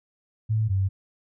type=tone pair in turn; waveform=sine; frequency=109.4 / 96.32 Hz; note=A2 / G2; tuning=-9 / -30 cents; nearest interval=major second; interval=221 cents; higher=first; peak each=-20 dBFS; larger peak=neither; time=0.49-0.69 / 0.69-0.89 s; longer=neither; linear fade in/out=20 ms; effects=none